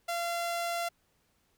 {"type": "tone", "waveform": "sawtooth", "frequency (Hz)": 686, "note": "F5", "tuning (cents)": -31, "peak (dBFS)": -27, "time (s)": [0.08, 0.89], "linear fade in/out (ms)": 10, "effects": ["pink hiss -72 dBFS RMS until 1.57 s"]}